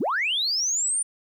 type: linear sweep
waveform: sine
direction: up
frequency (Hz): 146.83 to 9300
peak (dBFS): -21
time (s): 0-1.03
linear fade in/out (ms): 10
effects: tanh soft clip ceiling -17 dBFS + 10-bit